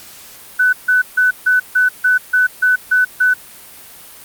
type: tone bursts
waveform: sine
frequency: 1500 Hz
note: F#6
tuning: 23 cents sharp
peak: -9 dBFS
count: 10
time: 0.59-3.34 s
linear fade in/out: 10 ms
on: 140 ms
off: 150 ms
effects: white hiss -38 dBFS RMS until 4.24 s + Opus 48 kbps